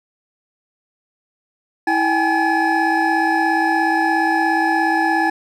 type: tone cluster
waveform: triangle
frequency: 326.6 / 782 / 839 / 1712 Hz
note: E4 / G5 / G#5 / A6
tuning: -16 / -4 / +17 / -48 cents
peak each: -18 dBFS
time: 1.87-5.3 s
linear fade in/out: 5 ms
effects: tanh soft clip ceiling -2 dBFS